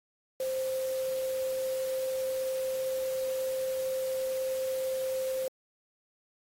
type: tone in noise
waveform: sine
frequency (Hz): 523.3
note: C5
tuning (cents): 0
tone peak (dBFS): -29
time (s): 0.4-5.48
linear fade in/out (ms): 2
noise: white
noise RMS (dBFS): -45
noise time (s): 0.4-5.48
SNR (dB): +13
effects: AAC 48 kbps